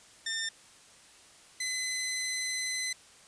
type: tone pair in turn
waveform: 15% pulse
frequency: 1803 / 2028 Hz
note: A6 / B6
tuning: +42 / +45 cents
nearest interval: major second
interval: 203 cents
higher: second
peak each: -25 / -25 dBFS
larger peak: neither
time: 0.26-0.49 / 1.6-2.93 s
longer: second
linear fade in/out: 5 ms
effects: white hiss -56 dBFS RMS until 3.27 s + resampled to 22050 Hz